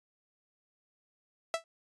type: tone with exponential decay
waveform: sawtooth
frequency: 660 Hz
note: E5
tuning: 2 cents sharp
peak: -22 dBFS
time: 1.54-1.64 s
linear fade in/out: 1 ms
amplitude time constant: 20 ms
effects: resampled to 22050 Hz